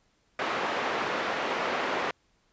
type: band-pass noise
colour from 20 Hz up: pink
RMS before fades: -30 dBFS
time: 0.39-2.11 s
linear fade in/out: 2 ms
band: 440 to 2200 Hz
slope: 12 dB/octave
effects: pink hiss -69 dBFS RMS until 2.52 s + resampled to 16000 Hz